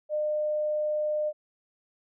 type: tone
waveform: sine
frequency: 605 Hz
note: D#5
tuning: 49 cents flat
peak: -25 dBFS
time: 0.09-1.33 s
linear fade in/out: 50 ms
effects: none